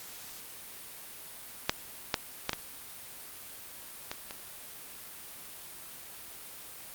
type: clicks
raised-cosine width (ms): 0.2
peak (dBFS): -6 / -8 / -10 / -13 / -17 / -22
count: 6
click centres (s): 1.695 / 2.142 / 2.494 / 2.532 / 4.115 / 4.309
effects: white hiss -46 dBFS RMS until 6.94 s + Opus 48 kbps